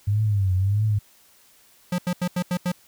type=tone with vibrato; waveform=sine; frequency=99.9 Hz; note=G2; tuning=33 cents sharp; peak=-18 dBFS; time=0.07-0.99 s; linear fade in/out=10 ms; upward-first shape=triangle; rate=1.6 Hz; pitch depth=160 cents each way
type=tone bursts; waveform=square; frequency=178.5 Hz; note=F3; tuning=38 cents sharp; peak=-22 dBFS; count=6; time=1.92-2.719 s; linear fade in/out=5 ms; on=64 ms; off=83 ms
effects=white hiss -56 dBFS RMS until 2.87 s